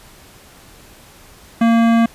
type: tone with hard clipping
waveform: sine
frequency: 230 Hz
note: A#3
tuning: 23 cents flat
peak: -12 dBFS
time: 1.61-2.06 s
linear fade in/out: 5 ms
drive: 17 dB
effects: pink hiss -44 dBFS RMS until 2.14 s + resampled to 32000 Hz